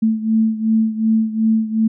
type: beating tone pair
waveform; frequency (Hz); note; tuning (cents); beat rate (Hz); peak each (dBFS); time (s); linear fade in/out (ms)
sine; 220.5 / 223.2; A3 / A3; +4 / +25; 2.7; -15 / -19; 0.02-1.88; 10
effects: none